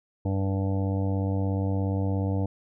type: harmonic tone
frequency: 97 Hz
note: G2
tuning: 18 cents flat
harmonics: 1 / 2 / 3 / 5 / 6 / 7 / 8 / 9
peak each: -25 / -32 / -32 / -36 / -41 / -41 / -45 / -44 dBFS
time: 0.25-2.46 s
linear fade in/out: 5 ms
effects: none